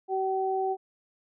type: tone pair together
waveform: sine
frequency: 381.5 / 763 Hz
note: G4 / G5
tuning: -47 / -47 cents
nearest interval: octave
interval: 1200 cents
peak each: -28 dBFS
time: 0.08-0.77 s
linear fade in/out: 50 ms
effects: none